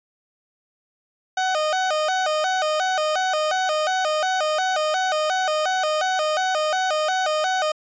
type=tone with vibrato; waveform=30% pulse; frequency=679 Hz; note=F5; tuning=49 cents flat; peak=-17 dBFS; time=1.37-7.72 s; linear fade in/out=5 ms; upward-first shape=square; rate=2.8 Hz; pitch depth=170 cents each way; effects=resampled to 16000 Hz